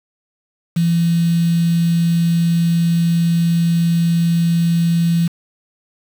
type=tone with quantisation; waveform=sine; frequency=168.6 Hz; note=E3; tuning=39 cents sharp; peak=-12 dBFS; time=0.76-5.28 s; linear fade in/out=10 ms; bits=5; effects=none